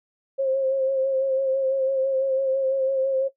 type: tone with vibrato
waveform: sine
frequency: 534 Hz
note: C5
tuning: 35 cents sharp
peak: -19 dBFS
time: 0.38-3.29 s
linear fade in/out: 20 ms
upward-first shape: sine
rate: 6 Hz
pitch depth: 31 cents each way
effects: noise-tail reverb RT60 0.1 s tail -17 dB re dry